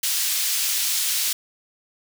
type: high-pass noise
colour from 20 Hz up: pink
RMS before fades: -23 dBFS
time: 0.03-1.33 s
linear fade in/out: 5 ms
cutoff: 3800 Hz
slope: 12 dB/octave
effects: none